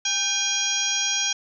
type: harmonic tone with a mistuned harmonic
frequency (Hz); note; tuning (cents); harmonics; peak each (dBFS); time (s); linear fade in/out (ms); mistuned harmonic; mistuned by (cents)
812; G#5; -39; 1 / 2 / 3 / 4 / 5 / 6 / 7 / 8; -38 / -33 / -31 / -26 / -35 / -34 / -26 / -30; 0.05-1.33; 5; 2; -78
effects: none